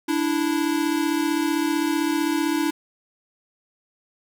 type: tone pair together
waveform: square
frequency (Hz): 293.7 / 329.3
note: D4 / E4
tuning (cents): 0 / -2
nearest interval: major second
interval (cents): 198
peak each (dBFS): -24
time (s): 0.08-2.71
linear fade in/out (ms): 10
effects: none